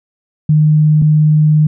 sine tone pair in turn, 152.9 / 152.9 Hz, D#3 / D#3, -30 / -30 cents, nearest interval unison, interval 0 cents, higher neither, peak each -6 dBFS, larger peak neither, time 0.49-1.02 / 1.02-1.67 s, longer second, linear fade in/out 5 ms, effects none

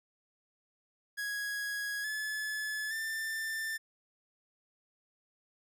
45% pulse tone with pitch steps, 1661.2 / 1720.8 / 1782.5 Hz, G#6 / A6 / A6, 0 / -39 / +22 cents, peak -34 dBFS, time 1.17-3.78 s, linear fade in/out 20 ms, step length 870 ms, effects none

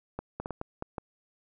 clicks, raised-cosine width 1 ms, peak -20 dBFS, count 7, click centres 0.19 / 0.4 / 0.459 / 0.507 / 0.614 / 0.824 / 0.982 s, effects none

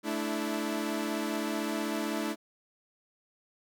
sawtooth chord, A suspended fourth, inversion none, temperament equal with one note detuned, 218.1 / 293.7 / 329.6 Hz, A3 / D4 / E4, -15 / 0 / 0 cents, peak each -31 dBFS, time 0.03-2.36 s, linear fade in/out 50 ms, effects none

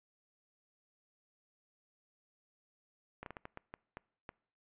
slowing click train, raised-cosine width 0.5 ms, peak -29 dBFS, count 9, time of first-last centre 3.23-4.291 s, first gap 32 ms, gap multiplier 1.39, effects noise-tail reverb RT60 0.6 s tail -25 dB re dry + resampled to 8000 Hz

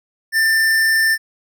sine tone with hard clipping, 1786 Hz, A6, 25 cents sharp, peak -14 dBFS, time 0.32-1.18 s, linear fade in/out 50 ms, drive 16 dB, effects none

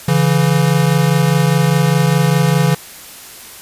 square tone pair together, 141.27 / 166.2 Hz, C#3 / E3, +33 / +15 cents, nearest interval minor third, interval 282 cents, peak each -14 dBFS, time 0.08-2.75 s, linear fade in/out 5 ms, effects white hiss -35 dBFS RMS until 3.61 s + resampled to 32000 Hz

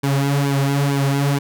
sawtooth tone with flanger, 139.9 Hz, C#3, 16 cents sharp, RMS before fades -18 dBFS, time 0.03-1.39 s, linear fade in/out 10 ms, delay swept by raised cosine 1.5 to 5.5 ms, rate 2.2 Hz, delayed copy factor -0.8, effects none

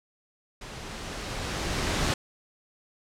pink noise with level ramp, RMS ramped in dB -41 to -25 dBFS, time 0.61-2.14 s, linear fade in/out 5 ms, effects low-pass 7000 Hz 12 dB/octave

